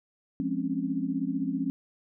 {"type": "chord", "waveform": "sine", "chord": "Db major seventh", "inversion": "first", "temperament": "equal", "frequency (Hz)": [174.61, 207.7, 261.6, 277.2], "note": ["F3", "Ab3", "C4", "Db4"], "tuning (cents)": [0, 0, 0, 0], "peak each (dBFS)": [-35, -35, -31, -31], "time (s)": [0.4, 1.7], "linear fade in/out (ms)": 0, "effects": []}